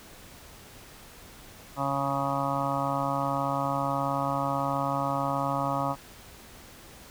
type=harmonic tone; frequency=138.59 Hz; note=C#3; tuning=in tune; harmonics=1 / 2 / 4 / 5 / 6 / 7 / 8 / 9; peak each=-34 / -34 / -34 / -34 / -34 / -34 / -34 / -34 dBFS; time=1.76-5.96 s; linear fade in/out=50 ms; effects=pink hiss -49 dBFS RMS until 7.1 s